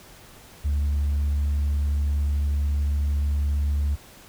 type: tone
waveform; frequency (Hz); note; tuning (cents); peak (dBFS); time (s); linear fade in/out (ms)
sine; 72.2; D2; -29; -18; 0.64-3.96; 20
effects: tanh soft clip ceiling -19 dBFS + pink hiss -48 dBFS RMS until 4.28 s